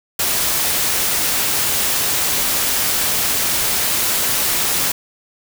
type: noise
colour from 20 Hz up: white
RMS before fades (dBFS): -18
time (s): 0.19-4.92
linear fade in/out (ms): 5
effects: none